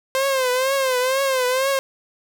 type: tone with vibrato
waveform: sawtooth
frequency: 523.3 Hz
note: C5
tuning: in tune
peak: -14 dBFS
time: 0.15-1.79 s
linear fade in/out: 0 ms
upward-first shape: triangle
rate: 2.1 Hz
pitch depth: 100 cents each way
effects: none